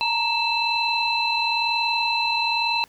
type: tone cluster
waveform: sine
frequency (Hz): 897 / 938 / 2646 / 4039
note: A5 / A#5 / E7 / B7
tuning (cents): +33 / +11 / +6 / +38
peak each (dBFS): -30 / -24 / -24 / -25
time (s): 0.01-2.84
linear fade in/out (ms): 0
effects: tanh soft clip ceiling -9 dBFS + pink hiss -55 dBFS RMS until 2.88 s